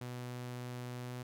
sawtooth tone with pitch glide, 123.47 to 124.26 Hz, B2 to B2, 0 to +11 cents, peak -37 dBFS, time 0.01-1.23 s, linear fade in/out 5 ms, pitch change +11 cents, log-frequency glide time 1.03-1.12 s, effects none

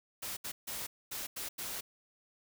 white noise bursts at uneven times, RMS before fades -40 dBFS, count 6, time 0.22-0.37 / 0.44-0.52 / 0.67-0.87 / 1.11-1.27 / 1.36-1.49 / 1.58-1.81 s, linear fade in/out 10 ms, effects none

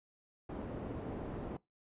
white low-pass noise, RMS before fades -42 dBFS, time 0.49-1.57 s, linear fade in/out 5 ms, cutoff 420 Hz, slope 12 dB/octave, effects noise-tail reverb RT60 0.2 s tail -22 dB re dry + resampled to 8000 Hz

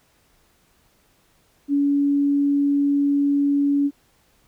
sine tone, 283.7 Hz, C#4, 40 cents sharp, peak -16 dBFS, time 1.68-3.91 s, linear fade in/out 50 ms, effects pink hiss -61 dBFS RMS until 4.47 s

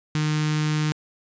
sawtooth tone with notch filter, 152.9 Hz, D#3, 30 cents flat, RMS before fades -23 dBFS, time 0.15-0.92 s, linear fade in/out 0 ms, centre 610 Hz, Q 0.61, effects resampled to 16000 Hz

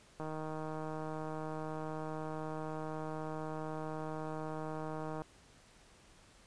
click train, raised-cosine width 1 ms, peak -28 dBFS, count 784, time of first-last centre 0.2-5.219 s, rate 156 Hz, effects pink hiss -62 dBFS RMS until 6.46 s + resampled to 22050 Hz

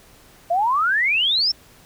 sine exponential sweep, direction up, 659.3 to 5520 Hz, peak -16 dBFS, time 0.5-1.52 s, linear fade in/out 10 ms, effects pink hiss -50 dBFS RMS until 1.85 s

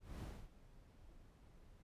brown noise with ADSR envelope, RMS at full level -45 dBFS, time 0-1.83 s, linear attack 210 ms, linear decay 270 ms, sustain -17 dB, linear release 18 ms, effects resampled to 32000 Hz

